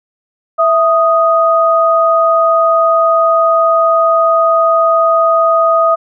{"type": "tone pair together", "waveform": "sine", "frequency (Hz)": [659.3, 1244.5], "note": ["E5", "D#6"], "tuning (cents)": [0, 0], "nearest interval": "major seventh", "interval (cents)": 1100, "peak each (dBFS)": -10, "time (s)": [0.58, 5.96], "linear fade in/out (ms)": 20, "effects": []}